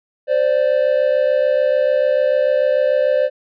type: tone pair together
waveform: triangle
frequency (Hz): 520.5 / 587.3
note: C5 / D5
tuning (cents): -9 / 0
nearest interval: major second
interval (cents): 209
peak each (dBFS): -14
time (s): 0.27-3.3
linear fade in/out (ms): 50
effects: resampled to 11025 Hz